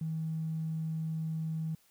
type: tone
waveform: triangle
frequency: 159.8 Hz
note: D#3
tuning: 47 cents sharp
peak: -28 dBFS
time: 0.01-1.75 s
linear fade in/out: 5 ms
effects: tanh soft clip ceiling -30 dBFS + white hiss -67 dBFS RMS until 1.9 s